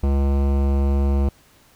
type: tone with hard clipping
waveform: sine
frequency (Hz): 69.3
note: C#2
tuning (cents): 0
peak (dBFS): -18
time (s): 0.03-1.29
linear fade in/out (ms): 5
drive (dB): 18
effects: pink hiss -54 dBFS RMS until 1.75 s